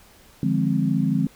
sine chord, D half-diminished seventh, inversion none, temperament equal with one note detuned, 150 / 174.61 / 207.7 / 261.6 Hz, D3 / F3 / Ab3 / C4, +37 / 0 / 0 / 0 cents, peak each -24 dBFS, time 0.43-1.27 s, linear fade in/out 2 ms, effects pink hiss -52 dBFS RMS until 1.35 s

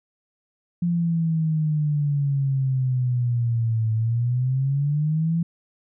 sine exponential two-way sweep, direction down then up, 174.5 to 110 to 169.8 Hz, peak -19 dBFS, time 0.82-5.43 s, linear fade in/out 5 ms, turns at 3.93 s, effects none

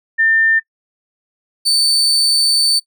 sine / 35% pulse tone pair in turn, 1800 / 4536 Hz, A6 / C#8, +39 / +39 cents, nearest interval octave + major third, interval 1600 cents, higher second, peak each -10 dBFS, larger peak neither, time 0.18-0.6 / 1.65-2.8 s, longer second, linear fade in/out 20 ms, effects noise-tail reverb RT60 0.1 s tail -24 dB re dry

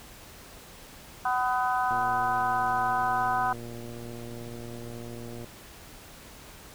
harmonic tone, 250.9 Hz, B3, 28 cents sharp, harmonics 3 / 4 / 5 / 6, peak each -27 / -29 / -31 / -33 dBFS, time 1.25-3.53 s, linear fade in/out 5 ms
click train, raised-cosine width 2 ms, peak -29 dBFS, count 418, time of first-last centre 1.91-5.444 s, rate 118 Hz
effects pink hiss -48 dBFS RMS until 6.74 s

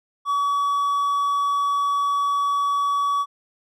triangle tone, 1136 Hz, C#6, 42 cents sharp, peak -17 dBFS, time 0.25-3.26 s, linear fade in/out 50 ms, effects none

